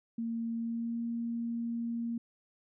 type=tone with pitch glide; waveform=sine; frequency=229.9 to 233.2 Hz; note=A#3 to A#3; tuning=-24 to +1 cents; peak=-32 dBFS; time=0.18-2.18 s; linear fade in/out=5 ms; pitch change=+25 cents; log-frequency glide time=0.56-1.01 s; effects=none